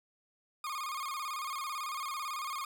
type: tone with vibrato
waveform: 40% pulse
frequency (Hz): 1148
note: D6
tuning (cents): -40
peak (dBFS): -35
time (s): 0.64-2.65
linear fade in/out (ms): 2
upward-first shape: square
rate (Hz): 18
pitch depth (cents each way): 100
effects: none